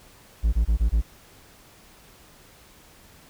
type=tone bursts; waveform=triangle; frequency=55.6 Hz; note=A1; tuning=19 cents sharp; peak=-15 dBFS; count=5; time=0.43-1.018 s; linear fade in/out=20 ms; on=100 ms; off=22 ms; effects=pink hiss -52 dBFS RMS until 3.29 s